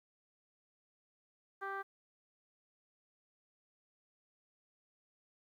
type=tone with low-pass filter; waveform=15% pulse; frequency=392 Hz; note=G4; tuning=in tune; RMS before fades=-41 dBFS; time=1.61-1.83 s; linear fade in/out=20 ms; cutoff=1500 Hz; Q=2.8; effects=12-bit